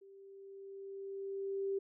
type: tone with level ramp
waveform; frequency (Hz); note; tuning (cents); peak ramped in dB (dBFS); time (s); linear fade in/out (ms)
sine; 392; G4; 0; -55 to -32; 0.01-1.79; 10
effects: none